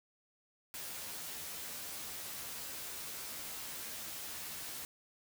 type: noise with comb filter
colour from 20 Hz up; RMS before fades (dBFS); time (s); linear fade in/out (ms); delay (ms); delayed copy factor
white; -44; 0.74-4.85; 0; 13; +0.6
effects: none